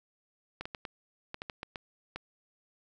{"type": "clicks", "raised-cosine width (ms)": 0.3, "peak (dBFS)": -22, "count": 10, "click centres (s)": [0.61, 0.655, 0.748, 0.852, 1.344, 1.419, 1.498, 1.631, 1.758, 2.16], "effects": []}